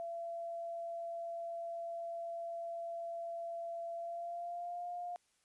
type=tone with pitch glide; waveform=sine; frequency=677 to 705.7 Hz; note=E5 to F5; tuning=+46 to +18 cents; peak=-39 dBFS; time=0-5.16 s; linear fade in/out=0 ms; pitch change=+72 cents; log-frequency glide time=3.94-4.88 s; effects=white hiss -75 dBFS RMS until 5.44 s + resampled to 24000 Hz